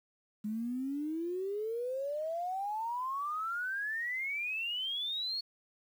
sine exponential sweep, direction up, 207.7 to 4400 Hz, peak -33 dBFS, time 0.44-5.41 s, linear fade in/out 10 ms, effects 10-bit

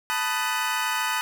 25% pulse chord, B dominant seventh, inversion third, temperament equal with one note detuned, 880 / 987.8 / 1244.5 / 1498 Hz, A5 / B5 / D#6 / F#6, 0 / 0 / 0 / +21 cents, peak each -26 dBFS, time 0.1-1.21 s, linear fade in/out 0 ms, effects none

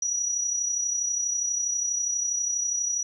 sine tone with amplitude modulation, 5830 Hz, F#8, 26 cents flat, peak -22 dBFS, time 0.02-3.03 s, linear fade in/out 5 ms, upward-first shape sine, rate 32.3 Hz, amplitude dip 50%, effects 10-bit

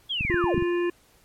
sine linear sweep, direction down, 3410 to 52 Hz, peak -25 dBFS, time 0.09-0.6 s, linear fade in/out 20 ms
clicks, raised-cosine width 5 ms, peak -18 dBFS, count 8, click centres 0.209 / 0.25 / 0.299 / 0.343 / 0.442 / 0.545 / 0.579 / 0.624 s
harmonic tone, 349.2 Hz, F4, in tune, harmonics 1 / 3 / 5 / 7 / 8, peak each -22 / -36 / -36 / -40 / -44 dBFS, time 0.3-0.9 s, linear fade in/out 5 ms
effects pink hiss -59 dBFS RMS until 1.24 s + MP3 64 kbps

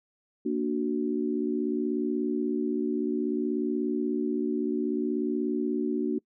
sine chord, Bb augmented, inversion none, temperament equal, 233.1 / 293.7 / 370 Hz, Bb3 / D4 / F#4, 0 / 0 / 0 cents, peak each -30 / -29 / -30 dBFS, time 0.45-6.19 s, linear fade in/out 10 ms, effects noise-tail reverb RT60 0.1 s tail -25 dB re dry

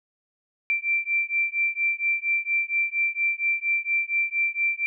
sine beating tone pair, 2349 / 2353.3 Hz, D7 / D7, 0 / +3 cents, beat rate 4.3 Hz, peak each -25 dBFS, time 0.7-4.86 s, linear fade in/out 0 ms, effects none

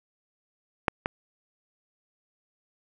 clicks, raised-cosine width 0.5 ms, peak -6 / -11 dBFS, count 2, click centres 0.882 / 1.059 s, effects none

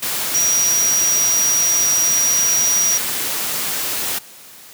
sine tone in noise, 5760 Hz, F#8, 47 cents flat, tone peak -14 dBFS, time 0.34-2.98 s, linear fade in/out 10 ms, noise white, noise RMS -22 dBFS, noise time 0.02-4.19 s, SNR +5 dB, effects white hiss -41 dBFS RMS until 4.73 s + high-pass 100 Hz 12 dB/octave

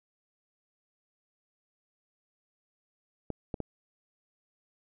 clicks, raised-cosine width 2 ms, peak -20 dBFS, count 3, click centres 3.303 / 3.542 / 3.603 s, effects none

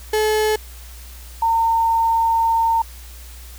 35% pulse / sine tone pair in turn, 430 / 911.1 Hz, A4 / A#5, -40 / -40 cents, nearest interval octave + minor second, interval 1300 cents, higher second, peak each -14 dBFS, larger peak neither, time 0.13-0.56 / 1.42-2.82 s, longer second, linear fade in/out 5 ms, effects added 60 Hz sine -36 dBFS peak until 3.58 s + white hiss -43 dBFS RMS until 3.58 s

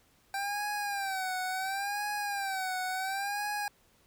25% pulse tone with vibrato, 784 Hz, G5, in tune, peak -28 dBFS, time 0.34-3.68 s, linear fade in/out 2 ms, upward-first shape sine, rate 0.71 Hz, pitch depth 100 cents each way, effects pink hiss -66 dBFS RMS until 4.06 s

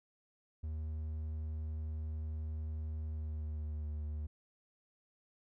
triangle tone with pitch glide, 77.78 to 75.43 Hz, D#2 to D2, 0 to +47 cents, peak -35 dBFS, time 0.63-4.27 s, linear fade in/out 10 ms, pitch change -53 cents, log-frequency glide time 3.07-3.88 s, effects none

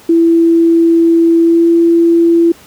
sine tone with pitch glide, 333 to 336.5 Hz, E4 to E4, +18 to +36 cents, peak -5 dBFS, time 0.09-2.52 s, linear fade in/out 5 ms, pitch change +18 cents, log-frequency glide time 1.41-1.67 s, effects pink hiss -40 dBFS RMS until 2.66 s + high-pass 80 Hz 12 dB/octave

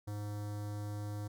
square tone with notch filter, 103.83 Hz, G#2, in tune, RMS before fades -40 dBFS, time 0.07-1.28 s, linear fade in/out 10 ms, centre 2600 Hz, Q 0.74, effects none

